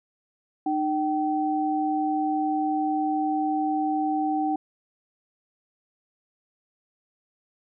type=tone pair together; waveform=sine; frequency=305.2 / 769 Hz; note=D#4 / G5; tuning=-33 / -33 cents; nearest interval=octave + major third; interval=1600 cents; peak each=-25 dBFS; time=0.66-4.56 s; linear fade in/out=5 ms; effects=none